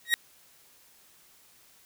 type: tone with exponential growth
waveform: 30% pulse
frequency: 1887 Hz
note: A#6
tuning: 21 cents sharp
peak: -14 dBFS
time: 0.05-0.14 s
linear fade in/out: 0 ms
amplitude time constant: 19 ms
effects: white hiss -59 dBFS RMS until 1.85 s